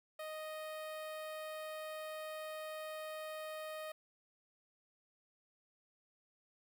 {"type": "tone with notch filter", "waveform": "sawtooth", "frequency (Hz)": 622.3, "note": "D#5", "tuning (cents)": 0, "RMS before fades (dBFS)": -45, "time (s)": [0.19, 3.92], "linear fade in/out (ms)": 5, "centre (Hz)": 6200, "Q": 1.3, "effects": ["12-bit"]}